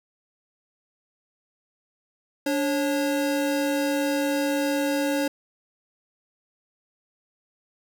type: tone pair together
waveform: square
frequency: 289.8 / 547 Hz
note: D4 / C#5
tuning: -23 / -23 cents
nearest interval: major seventh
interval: 1100 cents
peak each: -25 / -27 dBFS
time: 2.46-5.28 s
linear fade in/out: 5 ms
effects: none